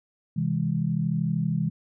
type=chord; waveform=sine; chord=C augmented; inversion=none; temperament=just; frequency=130.81 / 163.52 / 204.4 Hz; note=C3 / E3 / G#3; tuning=0 / -14 / -27 cents; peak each=-29 / -25 / -29 dBFS; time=0.36-1.7 s; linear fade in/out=10 ms; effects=none